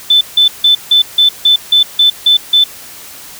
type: tone bursts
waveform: sine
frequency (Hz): 3520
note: A7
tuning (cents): 0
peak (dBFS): -4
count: 10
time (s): 0.1-2.64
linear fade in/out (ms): 5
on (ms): 110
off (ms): 160
effects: white hiss -32 dBFS RMS until 3.39 s